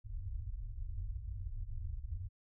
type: low-pass noise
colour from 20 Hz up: pink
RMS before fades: -41 dBFS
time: 0.04-2.29 s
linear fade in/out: 20 ms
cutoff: 110 Hz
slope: 96 dB/octave
effects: none